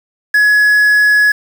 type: tone with quantisation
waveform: triangle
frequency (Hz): 1688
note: G#6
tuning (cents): +28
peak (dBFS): -5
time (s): 0.34-1.32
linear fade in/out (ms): 5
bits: 5
effects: none